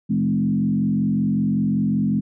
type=tone with frequency modulation; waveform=sine; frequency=207.7 Hz; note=G#3; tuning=in tune; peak=-17 dBFS; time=0.09-2.21 s; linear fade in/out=20 ms; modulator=45.3 Hz; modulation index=1.2; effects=none